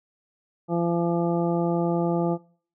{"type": "harmonic tone", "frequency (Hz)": 170.8, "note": "F3", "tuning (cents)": -38, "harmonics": [1, 2, 3, 4, 5, 7], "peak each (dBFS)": [-25, -26, -30, -31, -33, -39], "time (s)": [0.68, 2.38], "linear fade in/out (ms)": 50, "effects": ["noise-tail reverb RT60 0.5 s tail -22 dB re dry"]}